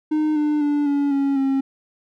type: tone with pitch steps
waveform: triangle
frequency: 306.9 / 299.2 / 291.7 / 284.4 / 277.2 / 270.3 Hz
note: D#4 / D4 / D4 / C#4 / C#4 / C#4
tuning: -24 / +32 / -12 / +45 / 0 / -44 cents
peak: -15 dBFS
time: 0.11-1.61 s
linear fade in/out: 10 ms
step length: 250 ms
effects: none